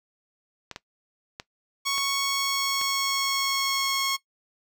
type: clicks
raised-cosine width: 0.2 ms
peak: -18 dBFS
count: 5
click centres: 0.713 / 0.761 / 1.399 / 1.981 / 2.814 s
type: tone with pitch glide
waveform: 10% pulse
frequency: 1108.7 to 1090.9 Hz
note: C#6 to C#6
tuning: 0 to -28 cents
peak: -16 dBFS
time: 1.85-4.17 s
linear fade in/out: 20 ms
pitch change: -28 cents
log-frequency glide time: 1.98-4.05 s
effects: noise-tail reverb RT60 0.1 s tail -18 dB re dry